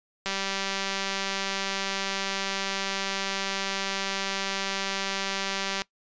click train, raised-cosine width 0.2 ms, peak -12 dBFS, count 1085, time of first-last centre 0.26-5.819 s, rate 195 Hz, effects noise-tail reverb RT60 0.1 s tail -21 dB re dry + resampled to 16000 Hz

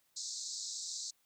white band-pass noise, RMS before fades -42 dBFS, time 0.16-1.11 s, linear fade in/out 10 ms, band 3900 to 7800 Hz, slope 96 dB/octave, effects white hiss -74 dBFS RMS until 1.25 s

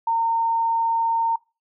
sine tone, 915 Hz, A#5, 32 cents flat, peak -18 dBFS, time 0.07-1.36 s, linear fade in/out 5 ms, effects noise-tail reverb RT60 0.3 s tail -25 dB re dry

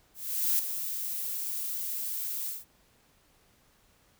violet noise with ADSR envelope, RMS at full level -25 dBFS, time 0.14-2.65 s, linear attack 450 ms, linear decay 5 ms, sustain -9 dB, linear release 170 ms, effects pink hiss -65 dBFS RMS until 4.19 s

